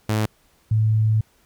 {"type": "tone pair in turn", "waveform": ["sawtooth", "sine"], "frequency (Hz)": [107.9, 109.22], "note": ["A2", "A2"], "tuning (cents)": [-33, -12], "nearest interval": "unison", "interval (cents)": 21, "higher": "second", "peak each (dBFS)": -15, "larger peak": "neither", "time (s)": [[0.09, 0.26], [0.71, 1.21]], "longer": "second", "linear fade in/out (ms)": 5, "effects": ["pink hiss -60 dBFS RMS until 1.45 s"]}